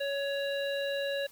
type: harmonic tone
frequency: 559 Hz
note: C#5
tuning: 14 cents sharp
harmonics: 1 / 3 / 5 / 7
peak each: -31 / -38 / -41 / -41 dBFS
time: 0-1.27 s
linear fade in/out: 10 ms
effects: white hiss -56 dBFS RMS until 1.31 s